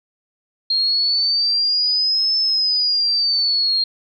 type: exponential two-way sweep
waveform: sine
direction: up then down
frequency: 4213 to 5270 to 4213 Hz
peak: -15 dBFS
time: 0.7-3.84 s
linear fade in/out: 5 ms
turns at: 2.37 s
effects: none